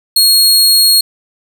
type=tone; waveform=sawtooth; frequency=4297 Hz; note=C8; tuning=45 cents sharp; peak=-3 dBFS; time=0.16-1.01 s; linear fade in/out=5 ms; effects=none